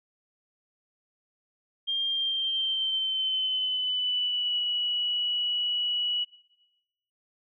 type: tone with pitch glide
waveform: sine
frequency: 3200 to 2934 Hz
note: G7 to F#7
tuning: +35 to -15 cents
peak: -25 dBFS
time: 1.87-6.25 s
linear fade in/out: 20 ms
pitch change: -150 cents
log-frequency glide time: 2.07-4.59 s
effects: noise-tail reverb RT60 1.0 s tail -19 dB re dry